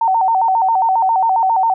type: tone with vibrato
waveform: sine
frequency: 831 Hz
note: G#5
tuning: 1 cent sharp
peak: -11 dBFS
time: 0.01-1.74 s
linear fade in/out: 5 ms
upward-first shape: square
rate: 7.4 Hz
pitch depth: 160 cents each way
effects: none